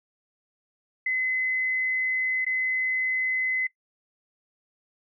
sine tone with dropouts, 2035 Hz, C7, 49 cents flat, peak -23 dBFS, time 1.06-3.67 s, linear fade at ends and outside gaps 5 ms, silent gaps 2.448-2.464 s, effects noise-tail reverb RT60 0.1 s tail -19 dB re dry

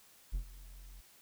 triangle tone with ADSR envelope, 43.61 Hz, F1, 2 cents flat, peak -28 dBFS, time 0.32-1.01 s, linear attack 28 ms, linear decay 89 ms, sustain -19 dB, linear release 10 ms, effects white hiss -62 dBFS RMS until 1.21 s

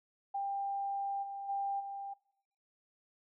sine tone with level steps, 794 Hz, G5, 22 cents sharp, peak -33 / -39 / -32 / -39 dBFS, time 0.34-2.14 s, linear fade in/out 10 ms, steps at 1.22 / 1.48 / 1.79 s, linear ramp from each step 20 ms, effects noise-tail reverb RT60 0.8 s tail -23 dB re dry

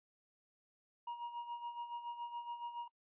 triangle tone with tremolo, 950 Hz, A#5, 33 cents sharp, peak -37 dBFS, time 1.07-2.88 s, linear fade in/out 5 ms, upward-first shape sine, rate 7.1 Hz, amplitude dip 65%, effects noise-tail reverb RT60 0.1 s tail -23 dB re dry + resampled to 8000 Hz

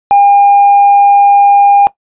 triangle tone with tanh clipping, 806 Hz, G5, 48 cents sharp, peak -3 dBFS, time 0.11-1.87 s, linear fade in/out 0 ms, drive 6 dB, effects noise-tail reverb RT60 0.1 s tail -18 dB re dry + resampled to 8000 Hz

